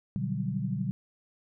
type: chord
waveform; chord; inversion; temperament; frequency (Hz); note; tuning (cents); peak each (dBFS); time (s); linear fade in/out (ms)
sine; G major seventh; first; just; 122.5 / 147 / 183.75 / 196; B2 / D3 / F#3 / G3; -14 / +2 / -12 / 0; -34; 0.16-0.91; 0
effects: none

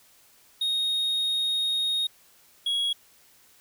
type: tone pair in turn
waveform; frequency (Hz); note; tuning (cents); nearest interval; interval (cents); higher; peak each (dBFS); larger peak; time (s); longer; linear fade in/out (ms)
triangle; 3729 / 3322; A#7 / G#7; 0 / 0; major second; 200; first; -22; neither; 0.61-2.07 / 2.66-2.93; first; 5
effects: white hiss -58 dBFS RMS until 3.6 s

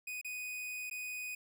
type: tone with dropouts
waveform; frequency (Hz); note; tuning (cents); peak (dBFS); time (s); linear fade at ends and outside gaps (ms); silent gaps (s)
45% pulse; 2489; D#7; 0; -39; 0.07-1.35; 5; 0.214-0.246 / 0.899-0.911
effects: none

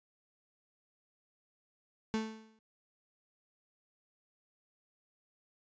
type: tone with exponential decay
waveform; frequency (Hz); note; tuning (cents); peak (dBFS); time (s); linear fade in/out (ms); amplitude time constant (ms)
35% pulse; 220; A3; 0; -27; 2.14-2.59; 0; 97
effects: resampled to 16000 Hz

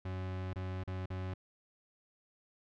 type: tone with dropouts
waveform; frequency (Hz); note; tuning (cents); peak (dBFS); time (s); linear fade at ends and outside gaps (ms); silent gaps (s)
40% pulse; 93; F#2; +9; -36; 0.05-1.34; 5; 0.534-0.558 / 0.837-0.875 / 1.059-1.102
effects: low-pass 3000 Hz 12 dB/octave

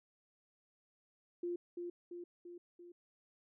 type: tone with echo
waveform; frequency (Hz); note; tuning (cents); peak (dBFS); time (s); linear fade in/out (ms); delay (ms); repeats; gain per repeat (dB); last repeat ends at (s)
sine; 349.2; F4; 0; -36; 1.43-1.56; 5; 340; 4; -4; 2.92
effects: none

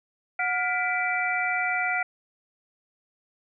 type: tone cluster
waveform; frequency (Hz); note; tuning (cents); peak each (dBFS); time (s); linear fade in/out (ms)
sine; 731 / 1414 / 1985 / 2331; F#5 / F6 / B6 / D7; -21 / +21 / +8 / -14; -29; 0.39-2.03; 5
effects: none

